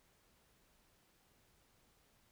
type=silence; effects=pink hiss -72 dBFS RMS until 2.31 s